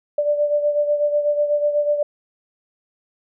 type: beating tone pair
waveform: sine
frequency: 587.3 / 595.4 Hz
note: D5 / D5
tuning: 0 / +24 cents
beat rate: 8.1 Hz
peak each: -17 / -24 dBFS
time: 0.18-2.03 s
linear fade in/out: 5 ms
effects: none